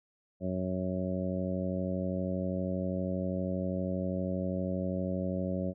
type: harmonic tone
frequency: 92.5 Hz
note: F#2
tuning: in tune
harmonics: 1 / 2 / 3 / 4 / 5 / 6 / 7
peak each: -38 / -33 / -39 / -42 / -46 / -37 / -43 dBFS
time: 0.4-5.74 s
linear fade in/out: 50 ms
effects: none